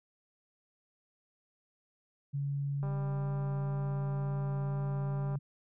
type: tone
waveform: sine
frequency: 140.8 Hz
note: C#3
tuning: 27 cents sharp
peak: -31 dBFS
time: 2.33-5.39 s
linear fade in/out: 20 ms
type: click train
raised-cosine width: 1 ms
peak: -32 dBFS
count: 501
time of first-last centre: 2.83-5.355 s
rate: 198 Hz
effects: none